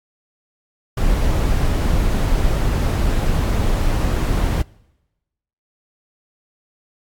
brown noise, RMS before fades -17 dBFS, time 0.97-4.62 s, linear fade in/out 5 ms, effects noise-tail reverb RT60 1.0 s tail -24 dB re dry + AAC 64 kbps

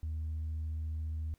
sine tone, 78.6 Hz, D#2, 18 cents sharp, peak -32 dBFS, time 0.03-1.34 s, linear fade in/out 0 ms, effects tanh soft clip ceiling -32 dBFS + pink hiss -73 dBFS RMS until 1.38 s

